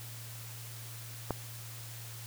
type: click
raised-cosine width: 1 ms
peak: -17 dBFS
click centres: 1.307 s
effects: added 115 Hz sine -45 dBFS peak until 2.26 s + white hiss -48 dBFS RMS until 2.26 s